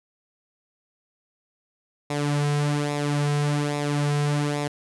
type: tone with flanger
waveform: sawtooth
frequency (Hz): 146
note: D3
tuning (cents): -10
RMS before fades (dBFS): -24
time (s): 2.1-4.68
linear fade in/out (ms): 5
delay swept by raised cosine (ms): 0.65 to 3.55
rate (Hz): 1.2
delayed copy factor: -0.6
effects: resampled to 24000 Hz